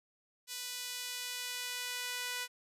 sawtooth tone with high-pass filter sweep, 493.9 Hz, B4, in tune, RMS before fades -40 dBFS, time 0.47-2.48 s, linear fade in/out 50 ms, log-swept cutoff 3900 to 1800 Hz, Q 0.81, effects resampled to 32000 Hz

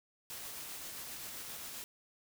white noise with tremolo, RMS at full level -44 dBFS, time 0.3-1.84 s, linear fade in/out 0 ms, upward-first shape triangle, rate 7.6 Hz, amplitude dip 25%, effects none

